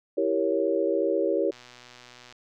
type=chord; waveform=sine; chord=E diminished seventh; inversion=none; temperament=equal; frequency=329.6 / 392 / 466.2 / 554.4 Hz; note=E4 / G4 / Bb4 / Db5; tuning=0 / 0 / 0 / 0 cents; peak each=-28 / -27 / -28 / -27 dBFS; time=0.17-1.51 s; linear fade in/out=10 ms
type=click train; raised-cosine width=0.2 ms; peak=-30 dBFS; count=100; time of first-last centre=1.52-2.325 s; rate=123 Hz
effects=none